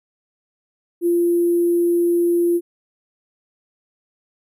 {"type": "tone with sample-and-hold", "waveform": "sine", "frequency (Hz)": 345, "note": "F4", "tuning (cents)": -21, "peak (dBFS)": -14, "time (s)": [1.01, 2.61], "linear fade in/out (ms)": 50, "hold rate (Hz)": 11025, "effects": []}